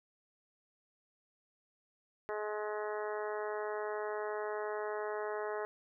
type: harmonic tone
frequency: 211.4 Hz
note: G#3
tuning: 31 cents sharp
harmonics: 2 / 3 / 4 / 5 / 6 / 7 / 8 / 9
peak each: -38 / -42 / -44 / -46 / -48 / -49 / -50 / -51 dBFS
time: 2.29-5.65 s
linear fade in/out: 0 ms
effects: none